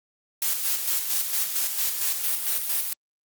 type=noise with tremolo; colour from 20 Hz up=blue; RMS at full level=-24 dBFS; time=0.42-2.93 s; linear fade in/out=2 ms; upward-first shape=square; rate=4.4 Hz; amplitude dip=45%; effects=Opus 48 kbps